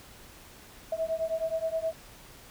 sine beating tone pair, 644 / 653.5 Hz, E5 / E5, -41 / -15 cents, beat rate 9.5 Hz, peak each -31 dBFS, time 0.92-1.93 s, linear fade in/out 5 ms, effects pink hiss -51 dBFS RMS until 2.5 s

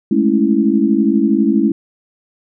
sine chord, A major seventh, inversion third, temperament equal, 207.7 / 220 / 277.2 / 329.6 Hz, G#3 / A3 / C#4 / E4, 0 / 0 / 0 / 0 cents, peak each -16 dBFS, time 0.11-1.72 s, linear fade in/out 5 ms, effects none

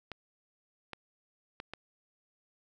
clicks, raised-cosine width 0.3 ms, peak -24 dBFS, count 4, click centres 0.117 / 0.933 / 1.601 / 1.736 s, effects none

